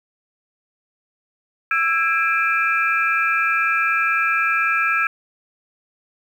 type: tone cluster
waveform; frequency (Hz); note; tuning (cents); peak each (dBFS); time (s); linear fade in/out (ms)
sine; 1332 / 1642 / 2372 / 2597; E6 / G#6 / D7 / E7; +18 / -20 / +17 / -26; -20 / -21 / -22 / -28; 1.71-5.07; 2
effects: 8-bit

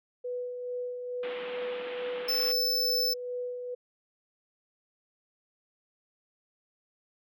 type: tone with tremolo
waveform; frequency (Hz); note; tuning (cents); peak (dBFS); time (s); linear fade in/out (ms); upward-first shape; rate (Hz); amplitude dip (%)
sine; 493.9; B4; 0; -31; 0.24-3.75; 10; sine; 2.3; 40
type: band-pass noise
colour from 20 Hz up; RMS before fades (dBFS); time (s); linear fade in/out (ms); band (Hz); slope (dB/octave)
white; -43; 1.23-2.52; 2; 180 to 3300; 48
type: tone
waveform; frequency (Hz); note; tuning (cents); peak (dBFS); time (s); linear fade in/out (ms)
square; 5274; E8; 0; -26; 2.28-3.14; 10
effects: none

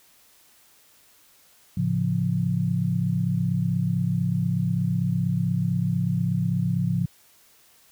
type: chord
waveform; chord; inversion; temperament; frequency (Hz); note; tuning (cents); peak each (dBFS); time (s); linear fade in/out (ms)
sine; A augmented; none; equal; 110 / 138.59 / 174.61; A2 / C#3 / E#3; 0 / 0 / 0; -27 / -26 / -24; 1.77-7.06; 5
effects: white hiss -57 dBFS RMS until 7.91 s

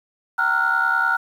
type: tone cluster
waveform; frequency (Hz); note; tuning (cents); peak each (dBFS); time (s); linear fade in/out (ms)
sine; 769 / 923 / 1380 / 1450; G5 / A#5 / F6 / F#6; -33 / -17 / -21 / -35; -28 / -25 / -20 / -19; 0.38-1.17; 10
effects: tanh soft clip ceiling -9 dBFS + 8-bit

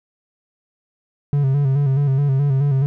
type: tone with vibrato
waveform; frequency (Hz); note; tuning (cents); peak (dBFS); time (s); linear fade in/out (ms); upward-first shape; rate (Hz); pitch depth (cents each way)
triangle; 138.59; C#3; 0; -12; 1.33-2.86; 0; square; 4.7; 60
effects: none

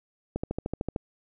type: click train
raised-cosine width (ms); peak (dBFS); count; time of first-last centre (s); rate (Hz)
2; -16; 9; 0.36-0.962; 13.3
effects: none

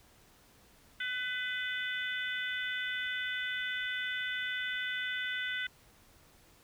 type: harmonic tone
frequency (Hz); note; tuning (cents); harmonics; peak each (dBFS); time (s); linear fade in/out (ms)
501; B4; +25; 3 / 4 / 5 / 6 / 7; -36 / -38 / -47 / -43 / -42; 1-5.67; 5
effects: pink hiss -62 dBFS RMS until 6.63 s

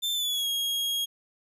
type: tone with pitch glide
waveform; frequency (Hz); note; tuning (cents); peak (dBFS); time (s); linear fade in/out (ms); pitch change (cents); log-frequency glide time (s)
40% pulse; 3556 to 3280; A7 to G#7; +18 to -22; -25; 0.02-1.06; 20; -140; 0.13-0.48
effects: none

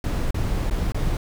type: noise with dropouts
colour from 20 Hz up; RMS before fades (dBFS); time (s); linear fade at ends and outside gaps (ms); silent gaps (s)
brown; -23; 0.04-1.17; 2; 0.308-0.344 / 0.699-0.709 / 0.921-0.945
effects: none

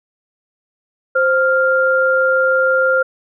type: tone pair together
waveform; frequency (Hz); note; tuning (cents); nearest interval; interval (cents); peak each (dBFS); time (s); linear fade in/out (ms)
sine; 523.3 / 1397; C5 / F6; 0 / 0; octave + perfect fourth; 1700; -14; 1.15-3.03; 10
effects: none

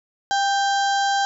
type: harmonic tone with a mistuned harmonic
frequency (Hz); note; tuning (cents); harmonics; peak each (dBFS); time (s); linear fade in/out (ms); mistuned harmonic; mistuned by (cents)
796; G5; +26; 1 / 2 / 4 / 5 / 6 / 7 / 8 / 9; -19 / -25 / -31 / -33 / -35 / -36 / -37 / -38; 0.31-1.25; 0; 2; -30
effects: none

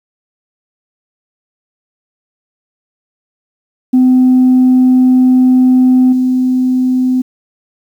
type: tone with level steps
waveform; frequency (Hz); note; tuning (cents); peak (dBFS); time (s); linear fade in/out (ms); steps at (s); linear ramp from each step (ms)
sine; 255; C4; -44; -3 / -8; 3.93-7.22; 10; 6.12; 10
effects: tanh soft clip ceiling -2 dBFS + 7-bit

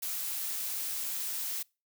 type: noise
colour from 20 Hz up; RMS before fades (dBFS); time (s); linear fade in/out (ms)
blue; -35; 0.02-1.63; 10
effects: noise-tail reverb RT60 0.3 s tail -26 dB re dry

